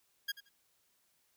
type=tone with echo; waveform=20% pulse; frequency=1631 Hz; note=G#6; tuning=32 cents flat; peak=-29 dBFS; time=0.28-0.32 s; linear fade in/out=10 ms; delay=87 ms; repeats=2; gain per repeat=-15 dB; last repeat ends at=0.494 s; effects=white hiss -74 dBFS RMS until 1.36 s